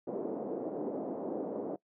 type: band-pass noise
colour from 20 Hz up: pink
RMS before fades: -37 dBFS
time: 0.07-1.76 s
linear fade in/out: 5 ms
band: 250 to 620 Hz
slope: 24 dB/octave
effects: noise-tail reverb RT60 0.1 s tail -21 dB re dry